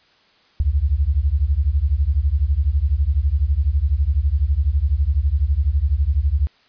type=beating tone pair; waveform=sine; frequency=65.5 / 77.5 Hz; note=C2 / D#2; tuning=+2 / -6 cents; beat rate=12 Hz; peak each=-18 dBFS; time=0.6-6.47 s; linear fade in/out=0 ms; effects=white hiss -56 dBFS RMS until 6.68 s + resampled to 11025 Hz